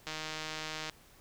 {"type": "click train", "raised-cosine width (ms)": 0.2, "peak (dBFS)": -21, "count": 130, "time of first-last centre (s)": [0.07, 0.897], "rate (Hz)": 156, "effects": ["pink hiss -60 dBFS RMS until 1.2 s"]}